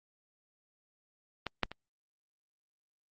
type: clicks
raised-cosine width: 0.3 ms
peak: -18 / -11 / -26 dBFS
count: 3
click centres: 1.467 / 1.633 / 1.716 s
effects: Opus 48 kbps